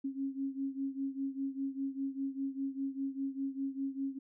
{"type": "beating tone pair", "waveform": "sine", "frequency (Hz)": [270.6, 275.6], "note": ["C#4", "C#4"], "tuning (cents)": [-42, -10], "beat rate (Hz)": 5, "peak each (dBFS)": [-36, -39], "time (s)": [0.04, 4.19], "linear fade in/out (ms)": 10, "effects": []}